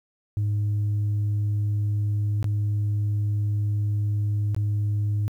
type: tone with dropouts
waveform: sine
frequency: 103.83 Hz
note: G#2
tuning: in tune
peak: -19 dBFS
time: 0.37-5.28 s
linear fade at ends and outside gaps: 0 ms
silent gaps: 2.428-2.443 / 4.547-4.564 s
effects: tanh soft clip ceiling -20 dBFS + 10-bit